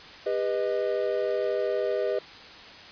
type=chord; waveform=triangle; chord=G augmented; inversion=none; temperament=equal with one note detuned; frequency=400.9 / 493.9 / 622.3 Hz; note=G4 / B4 / D#5; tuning=+39 / 0 / 0 cents; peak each=-27 dBFS; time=0.26-2.19 s; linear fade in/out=5 ms; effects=white hiss -45 dBFS RMS until 2.91 s + resampled to 11025 Hz